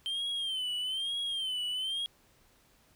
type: tone with vibrato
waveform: triangle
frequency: 3125 Hz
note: G7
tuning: 6 cents flat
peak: -30 dBFS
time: 0.06-2.06 s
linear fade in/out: 0 ms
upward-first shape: sine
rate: 1.1 Hz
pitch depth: 100 cents each way
effects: pink hiss -65 dBFS RMS until 2.95 s